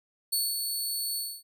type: tone with ADSR envelope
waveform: 15% pulse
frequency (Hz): 4435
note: C#8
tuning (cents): 0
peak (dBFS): -18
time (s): 0.32-1.43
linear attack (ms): 12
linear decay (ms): 210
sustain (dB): -5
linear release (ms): 260
effects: none